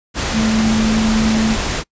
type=tone in noise; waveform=sine; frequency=220 Hz; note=A3; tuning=in tune; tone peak=-13 dBFS; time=0.32-1.57 s; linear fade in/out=50 ms; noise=pink; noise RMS=-20 dBFS; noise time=0.14-1.84 s; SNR=+4 dB; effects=noise-tail reverb RT60 0.1 s tail -25 dB re dry + resampled to 16000 Hz